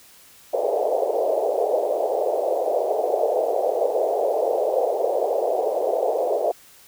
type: band-pass noise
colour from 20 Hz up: pink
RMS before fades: -22 dBFS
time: 0.53-6.52 s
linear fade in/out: 10 ms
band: 430 to 720 Hz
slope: 48 dB/octave
effects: white hiss -50 dBFS RMS until 6.87 s